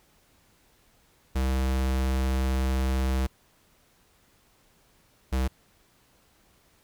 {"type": "tone pair in turn", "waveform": "square", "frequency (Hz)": [65.41, 64.96], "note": ["C2", "C2"], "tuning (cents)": [0, -12], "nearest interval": "unison", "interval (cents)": 12, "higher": "first", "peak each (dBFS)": -24, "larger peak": "neither", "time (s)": [[1.35, 3.27], [5.32, 5.48]], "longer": "first", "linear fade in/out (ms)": 10, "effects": ["pink hiss -63 dBFS RMS until 6.83 s"]}